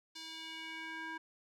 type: tone with band-pass filter sweep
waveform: square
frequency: 322.6 Hz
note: E4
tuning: 37 cents flat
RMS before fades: -45 dBFS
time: 0.15-1.18 s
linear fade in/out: 10 ms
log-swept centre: 4500 to 1400 Hz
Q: 2.1
effects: none